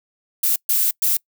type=noise bursts at uneven times; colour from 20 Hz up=violet; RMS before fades=-18 dBFS; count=3; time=0.43-0.56 / 0.69-0.91 / 1.02-1.17 s; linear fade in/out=5 ms; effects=noise-tail reverb RT60 0.1 s tail -25 dB re dry